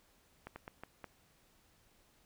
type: slowing click train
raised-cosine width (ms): 0.5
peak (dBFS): -30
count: 5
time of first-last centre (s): 0.47-1.043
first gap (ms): 90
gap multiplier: 1.32
effects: pink hiss -69 dBFS RMS until 2.25 s